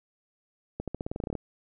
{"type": "accelerating click train", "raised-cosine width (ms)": 2, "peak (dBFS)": -19, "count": 13, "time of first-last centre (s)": [0.8, 1.353], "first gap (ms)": 77, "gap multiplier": 0.9, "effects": []}